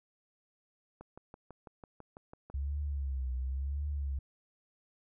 click train, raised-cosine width 1 ms, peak -34 dBFS, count 10, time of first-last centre 1.01-2.5 s, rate 6.04 Hz
sine tone with vibrato, 67.9 Hz, C#2, 35 cents flat, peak -32 dBFS, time 2.54-4.19 s, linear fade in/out 5 ms, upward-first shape triangle, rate 0.94 Hz, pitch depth 140 cents each way
effects none

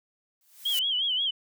blue noise with exponential growth, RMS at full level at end -29 dBFS, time 0.41-0.79 s, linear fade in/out 1 ms, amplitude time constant 81 ms
sine tone with vibrato, 3136 Hz, G7, in tune, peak -24 dBFS, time 0.65-1.31 s, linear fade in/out 10 ms, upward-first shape sine, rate 5.6 Hz, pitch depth 110 cents each way
effects none

